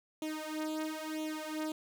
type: tone with flanger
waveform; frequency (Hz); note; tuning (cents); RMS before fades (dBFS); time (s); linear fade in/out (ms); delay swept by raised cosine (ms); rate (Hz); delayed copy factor
sawtooth; 311.1; D#4; 0; -38; 0.22-1.72; 2; 0.3 to 3.5; 1; +0.9
effects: none